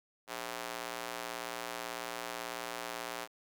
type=tone with high-pass filter; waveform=square; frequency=59.1 Hz; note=A#1; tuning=24 cents sharp; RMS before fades=-41 dBFS; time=0.27-3.28 s; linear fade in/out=50 ms; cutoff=650 Hz; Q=0.76; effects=none